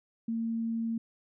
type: tone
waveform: sine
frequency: 227.9 Hz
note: A#3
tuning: 39 cents flat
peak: -29 dBFS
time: 0.28-0.98 s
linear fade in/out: 5 ms
effects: none